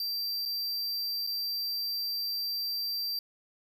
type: tone with dropouts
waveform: square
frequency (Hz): 4699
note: D8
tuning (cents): 0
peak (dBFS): -31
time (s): 0-3.19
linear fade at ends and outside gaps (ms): 2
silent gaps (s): 0.454-0.458 / 1.267-1.272
effects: 11-bit